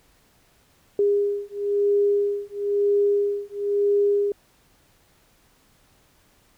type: beating tone pair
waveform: sine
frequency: 405.9 / 406.9 Hz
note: G#4 / G#4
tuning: -40 / -35 cents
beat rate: 1 Hz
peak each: -22 dBFS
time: 0.99-4.32 s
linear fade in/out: 2 ms
effects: pink hiss -60 dBFS RMS until 6.57 s